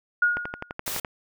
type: tone with exponential decay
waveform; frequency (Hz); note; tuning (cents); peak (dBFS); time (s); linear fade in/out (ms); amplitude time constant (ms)
sine; 1438; F#6; -50; -15; 0.22-0.73; 5; 110
type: click train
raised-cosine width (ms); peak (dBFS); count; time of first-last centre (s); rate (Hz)
0.5; -15; 9; 0.37-1.048; 11.8
type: noise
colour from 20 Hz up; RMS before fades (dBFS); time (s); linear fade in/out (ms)
white; -31; 0.86-1; 5
effects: none